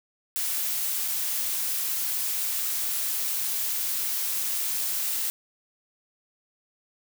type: noise with dropouts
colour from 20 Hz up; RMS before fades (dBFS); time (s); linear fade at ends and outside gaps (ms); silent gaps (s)
blue; -28; 0.36-5.3; 0; 1.078-1.082
effects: none